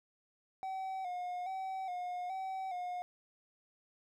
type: tone with vibrato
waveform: triangle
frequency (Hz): 740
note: F#5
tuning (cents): 0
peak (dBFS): -35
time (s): 0.63-3.02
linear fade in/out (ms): 0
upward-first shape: square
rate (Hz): 1.2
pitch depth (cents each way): 53
effects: none